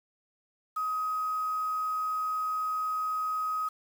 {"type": "tone with quantisation", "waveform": "sine", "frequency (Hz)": 1262, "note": "D#6", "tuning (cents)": 24, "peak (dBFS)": -28, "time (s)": [0.76, 3.69], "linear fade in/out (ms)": 10, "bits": 8, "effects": []}